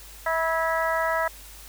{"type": "harmonic tone with a mistuned harmonic", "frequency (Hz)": 325.3, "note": "E4", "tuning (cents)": -23, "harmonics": [2, 3, 4, 5, 6], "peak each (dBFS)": [-26, -28, -29, -30, -31], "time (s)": [0.26, 1.28], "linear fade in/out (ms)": 5, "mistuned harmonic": 5, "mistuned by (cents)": 26, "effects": ["added 50 Hz sine -46 dBFS peak until 1.68 s", "white hiss -46 dBFS RMS until 1.68 s"]}